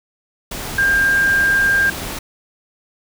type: tone in noise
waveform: sine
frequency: 1598 Hz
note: G6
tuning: 33 cents sharp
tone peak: -12 dBFS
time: 0.78-1.9 s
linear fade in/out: 5 ms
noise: pink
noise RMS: -27 dBFS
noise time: 0.51-2.19 s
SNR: +12 dB
effects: none